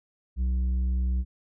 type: tone with tanh clipping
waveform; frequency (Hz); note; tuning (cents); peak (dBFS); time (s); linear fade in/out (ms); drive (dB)
sine; 62.8; B1; +30; -24; 0.36-1.25; 50; 6
effects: none